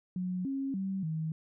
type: tone with pitch steps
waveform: sine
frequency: 182.3 / 271.6 / 192.5 / 158.7 Hz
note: F#3 / C#4 / G3 / D#3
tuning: -25 / -35 / -31 / +35 cents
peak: -31 dBFS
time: 0.16-1.32 s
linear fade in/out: 2 ms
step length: 290 ms
effects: none